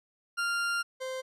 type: tone pair in turn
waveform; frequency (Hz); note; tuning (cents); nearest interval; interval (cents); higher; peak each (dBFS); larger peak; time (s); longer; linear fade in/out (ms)
40% pulse; 1395 / 520; F6 / C5; -2 / -11; octave + perfect fourth; 1709; first; -27 / -33; first; 0.37-0.83 / 1-1.22; first; 20
effects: low-pass 10000 Hz 12 dB/octave